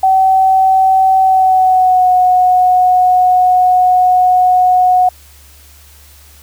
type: tone with pitch glide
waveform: sine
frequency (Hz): 762 to 731.8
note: G5 to F#5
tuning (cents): -49 to -19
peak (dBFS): -6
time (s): 0.03-5.09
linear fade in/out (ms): 5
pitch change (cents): -70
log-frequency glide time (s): 1.21-2.11
effects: added 72 Hz sine -41 dBFS peak until 6.42 s + white hiss -43 dBFS RMS until 6.42 s